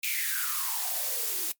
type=noise with high-pass filter sweep; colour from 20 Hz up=blue; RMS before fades=-30 dBFS; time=0.03-1.52 s; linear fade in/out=5 ms; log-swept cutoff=2500 to 300 Hz; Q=9.8; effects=noise-tail reverb RT60 0.1 s tail -20 dB re dry + MP3 96 kbps